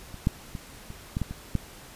clicks, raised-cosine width 5 ms, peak -28 / -9 / -22 / -27 / -15 / -15 / -23 / -12 dBFS, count 8, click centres 0.143 / 0.271 / 0.552 / 0.904 / 1.169 / 1.217 / 1.31 / 1.553 s, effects pink hiss -47 dBFS RMS until 1.95 s + resampled to 32000 Hz

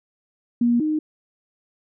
sine tone pair in turn, 238.3 / 308 Hz, A#3 / D#4, +38 / -17 cents, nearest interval major third, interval 445 cents, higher second, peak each -15 / -19 dBFS, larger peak first, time 0.61-0.8 / 0.8-0.99 s, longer neither, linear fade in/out 5 ms, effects none

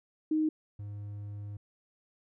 sine / triangle tone pair in turn, 311.1 / 102.68 Hz, D#4 / G#2, 0 / -19 cents, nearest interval octave + perfect fifth, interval 1919 cents, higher first, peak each -25 / -36 dBFS, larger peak first, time 0.31-0.49 / 0.79-1.57 s, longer second, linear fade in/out 5 ms, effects none

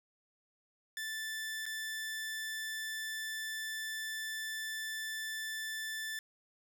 sawtooth tone with dropouts, 1760 Hz, A6, in tune, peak -34 dBFS, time 0.97-6.19 s, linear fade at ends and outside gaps 1 ms, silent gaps 1.656-1.663 s, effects none

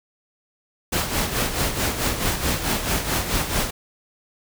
pink noise with tremolo, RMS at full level -21 dBFS, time 0.92-3.71 s, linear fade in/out 10 ms, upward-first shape sine, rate 4.6 Hz, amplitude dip 60%, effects none

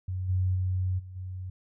sine tone with level steps, 92.5 Hz, F#2, in tune, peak -29 / -23 / -25 / -40 / -34 dBFS, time 0.08-1.5 s, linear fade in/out 5 ms, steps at 0.28 / 0.54 / 0.98 / 1.15 s, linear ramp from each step 20 ms, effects none

